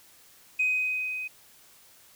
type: tone with level ramp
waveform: sine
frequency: 2511 Hz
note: D#7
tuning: 15 cents sharp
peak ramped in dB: -20 to -32 dBFS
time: 0.59-1.28 s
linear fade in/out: 10 ms
effects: tanh soft clip ceiling -18 dBFS + white hiss -56 dBFS RMS until 2.15 s